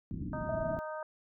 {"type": "low-pass noise", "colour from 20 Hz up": "white", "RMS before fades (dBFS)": -39, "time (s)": [0.11, 0.79], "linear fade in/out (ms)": 0, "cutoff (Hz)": 300, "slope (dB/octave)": 48}
{"type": "harmonic tone", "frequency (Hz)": 310, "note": "D#4", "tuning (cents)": -6, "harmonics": [2, 3, 4, 5], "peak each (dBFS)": [-39, -43, -45, -47], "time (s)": [0.33, 1.03], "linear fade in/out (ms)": 2}
{"type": "tone", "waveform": "sine", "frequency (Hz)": 645, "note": "E5", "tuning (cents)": -38, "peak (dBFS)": -33, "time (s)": [0.49, 0.77], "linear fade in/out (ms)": 2}
{"effects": []}